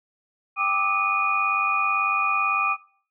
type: tone cluster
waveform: sine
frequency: 786 / 1183 / 1281 / 2464 Hz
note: G5 / D6 / E6 / D#7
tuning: +4 / +12 / -50 / -17 cents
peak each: -31 / -23 / -29 / -23 dBFS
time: 0.56-2.77 s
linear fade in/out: 50 ms
effects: noise-tail reverb RT60 0.5 s tail -20 dB re dry